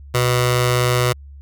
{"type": "tone with notch filter", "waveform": "15% pulse", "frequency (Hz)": 123.47, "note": "B2", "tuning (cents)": 0, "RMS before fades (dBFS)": -17, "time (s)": [0.14, 1.13], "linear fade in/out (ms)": 10, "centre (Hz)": 250, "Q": 0.75, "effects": ["added 70 Hz sine -36 dBFS peak until 1.41 s"]}